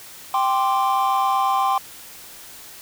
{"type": "chord", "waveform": "triangle", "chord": "G suspended fourth", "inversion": "none", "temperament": "equal", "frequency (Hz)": [784, 1046.5, 1174.7], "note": ["G5", "C6", "D6"], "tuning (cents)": [0, 0, 0], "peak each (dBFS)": [-18, -18, -23], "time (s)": [0.34, 1.78], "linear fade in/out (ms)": 2, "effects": ["tanh soft clip ceiling -8 dBFS", "white hiss -41 dBFS RMS until 2.81 s"]}